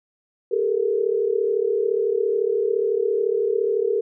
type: tone cluster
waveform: sine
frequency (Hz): 396.4 / 434.1 / 468.2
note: G4 / A4 / A#4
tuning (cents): +19 / -23 / +8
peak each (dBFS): -23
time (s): 0.51-4.01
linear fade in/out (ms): 10
effects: none

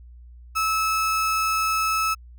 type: tone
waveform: 35% pulse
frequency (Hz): 1301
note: E6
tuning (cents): -23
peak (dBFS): -19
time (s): 0.55-2.15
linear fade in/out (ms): 20
effects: added 60 Hz sine -42 dBFS peak until 2.38 s

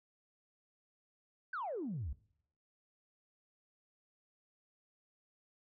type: exponential sweep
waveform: sine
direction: down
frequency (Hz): 1600 to 59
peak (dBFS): -36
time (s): 1.53-2.13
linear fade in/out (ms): 5
effects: noise-tail reverb RT60 0.7 s tail -23 dB re dry + tanh soft clip ceiling -33 dBFS

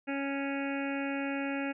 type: harmonic tone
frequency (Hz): 277.2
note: C#4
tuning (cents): 0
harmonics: 1 / 2 / 3 / 5 / 6 / 7 / 8 / 9 / 10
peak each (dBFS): -33 / -39 / -42 / -44 / -43 / -47 / -45 / -43 / -48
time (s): 0.07-1.73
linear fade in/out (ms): 20
effects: none

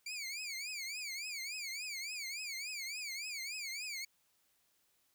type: tone with vibrato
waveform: 20% pulse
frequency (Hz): 2308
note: D7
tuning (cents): -31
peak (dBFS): -35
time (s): 0.06-4.05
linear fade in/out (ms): 5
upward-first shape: triangle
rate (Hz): 3.5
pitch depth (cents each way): 200
effects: white hiss -75 dBFS RMS until 5.14 s

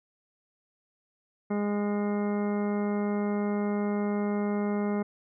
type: harmonic tone with a mistuned harmonic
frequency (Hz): 205.7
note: G#3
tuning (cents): -16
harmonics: 1 / 2 / 3 / 4 / 5 / 6 / 7 / 9 / 10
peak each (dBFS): -27 / -32 / -38 / -40 / -45 / -44 / -47 / -51 / -48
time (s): 1.5-5.03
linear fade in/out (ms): 10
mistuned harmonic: 10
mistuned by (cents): +51
effects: none

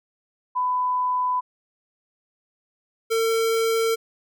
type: tone pair in turn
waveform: sine / square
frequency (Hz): 1000 / 452.2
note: B5 / A4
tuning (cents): +21 / +47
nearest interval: octave + major second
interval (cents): 1374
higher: first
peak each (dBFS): -20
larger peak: neither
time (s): 0.55-1.41 / 3.1-3.96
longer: neither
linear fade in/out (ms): 20
effects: none

